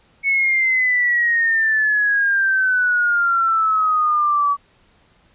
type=exponential sweep; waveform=sine; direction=down; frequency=2217 to 1135 Hz; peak=-14 dBFS; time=0.23-4.57 s; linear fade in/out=50 ms; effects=pink hiss -56 dBFS RMS until 5.34 s + resampled to 8000 Hz